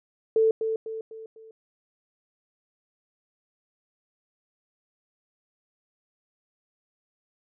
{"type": "tone with echo", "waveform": "sine", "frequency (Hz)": 443.8, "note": "A4", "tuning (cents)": 15, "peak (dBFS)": -17, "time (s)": [0.36, 0.51], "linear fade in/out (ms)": 2, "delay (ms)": 250, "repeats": 4, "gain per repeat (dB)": -7, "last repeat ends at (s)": 1.51, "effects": []}